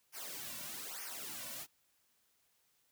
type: noise with flanger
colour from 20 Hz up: white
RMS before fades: -45 dBFS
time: 0.12-1.67 s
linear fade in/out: 50 ms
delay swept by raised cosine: 0.25 to 2.45 ms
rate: 1.1 Hz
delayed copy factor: -0.9
effects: white hiss -75 dBFS RMS until 2.91 s